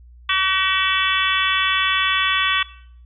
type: harmonic tone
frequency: 380 Hz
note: F#4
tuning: 46 cents sharp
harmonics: 3 / 4 / 5 / 6 / 7 / 8 / 9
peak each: -22 / -25 / -25 / -27 / -24 / -26 / -23 dBFS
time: 0.29-2.63 s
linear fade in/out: 5 ms
effects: noise-tail reverb RT60 0.6 s tail -18 dB re dry + added 60 Hz sine -42 dBFS peak until 3.05 s